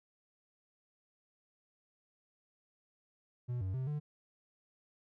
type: tone with pitch steps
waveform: triangle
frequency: 122.7 / 94.2 / 130.4 / 148.7 Hz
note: B2 / F#2 / C3 / D3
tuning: -11 / +32 / -5 / +22 cents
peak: -32 dBFS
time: 3.48-4 s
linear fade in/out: 20 ms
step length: 130 ms
effects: none